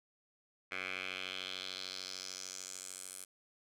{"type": "tone with band-pass filter sweep", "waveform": "10% pulse", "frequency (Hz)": 93.4, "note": "F#2", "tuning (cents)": 17, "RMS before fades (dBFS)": -44, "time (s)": [0.71, 3.25], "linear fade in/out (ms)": 10, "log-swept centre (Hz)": [2100, 9700], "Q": 3, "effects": []}